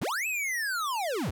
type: linear two-way sweep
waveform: square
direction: up then down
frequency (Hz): 51.91 to 2637 to 51.91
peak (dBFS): -29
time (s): 0.01-1.31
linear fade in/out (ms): 10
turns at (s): 0.27
effects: none